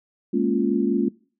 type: chord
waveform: sine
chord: Bb minor seventh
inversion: third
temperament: equal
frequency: 207.7 / 233.1 / 277.2 / 349.2 Hz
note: Ab3 / Bb3 / Db4 / F4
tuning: 0 / 0 / 0 / 0 cents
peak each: -24 dBFS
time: 0.33-1.09 s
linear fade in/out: 10 ms
effects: noise-tail reverb RT60 0.4 s tail -21 dB re dry